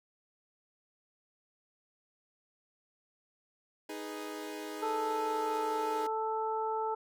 sawtooth chord, G# minor, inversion second, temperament equal, 311.1 / 415.3 / 493.9 Hz, D#4 / G#4 / B4, 0 / 0 / 0 cents, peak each -38 / -39 / -44 dBFS, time 3.89-6.07 s, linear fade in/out 5 ms
harmonic tone, 440 Hz, A4, in tune, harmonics 1 / 2 / 3, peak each -35 / -33 / -40 dBFS, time 4.82-6.95 s, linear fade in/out 10 ms
effects none

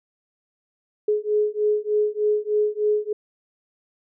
sine beating tone pair, 420 / 423.3 Hz, G#4 / G#4, +19 / +33 cents, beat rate 3.3 Hz, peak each -22 dBFS, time 1.08-3.13 s, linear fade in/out 5 ms, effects none

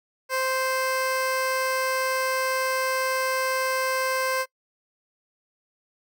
15% pulse tone, 522 Hz, C5, 4 cents flat, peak -17 dBFS, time 0.29-4.46 s, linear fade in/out 50 ms, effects noise-tail reverb RT60 0.1 s tail -22 dB re dry

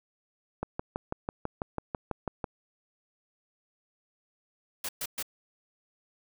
click train, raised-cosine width 1 ms, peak -17 dBFS, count 12, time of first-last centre 0.63-2.442 s, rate 6.07 Hz
white noise bursts, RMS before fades -34 dBFS, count 3, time 4.84-5.227 s, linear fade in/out 5 ms, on 49 ms, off 120 ms
effects none

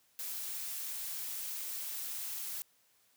blue noise, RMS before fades -40 dBFS, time 0.19-2.62 s, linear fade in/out 0 ms, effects white hiss -70 dBFS RMS until 3.16 s + high-pass 80 Hz 12 dB/octave

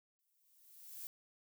violet noise with exponential growth, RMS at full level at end -45 dBFS, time 0.19-1.07 s, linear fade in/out 0 ms, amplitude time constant 190 ms, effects none

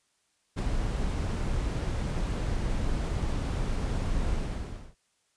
brown noise with ADSR envelope, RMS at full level -25 dBFS, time 0.56-4.95 s, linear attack 30 ms, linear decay 3 ms, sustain -4 dB, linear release 640 ms, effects white hiss -72 dBFS RMS until 5.36 s + resampled to 22050 Hz

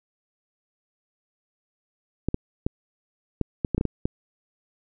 clicks, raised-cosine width 3 ms, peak -10 dBFS, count 10, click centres 2.286 / 2.344 / 2.665 / 3.413 / 3.648 / 3.747 / 3.78 / 3.811 / 3.853 / 4.055 s, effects none

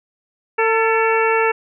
harmonic tone with a mistuned harmonic, 449.1 Hz, A4, 35 cents sharp, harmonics 1 / 2 / 3 / 4 / 5 / 6, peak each -17 / -20 / -22 / -23 / -24 / -25 dBFS, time 0.58-1.52 s, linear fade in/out 10 ms, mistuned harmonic 4, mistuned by -50 cents, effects none

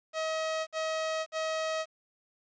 sawtooth tone bursts, 636 Hz, D#5, 38 cents sharp, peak -26 dBFS, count 3, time 0.13-1.858 s, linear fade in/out 50 ms, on 540 ms, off 54 ms, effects resampled to 16000 Hz + 10-bit

